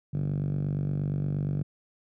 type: tone with band-pass filter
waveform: 5% pulse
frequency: 48.55 Hz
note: G1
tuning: 16 cents flat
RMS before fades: -29 dBFS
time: 0.13-1.63 s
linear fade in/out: 10 ms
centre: 140 Hz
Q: 4.2
effects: none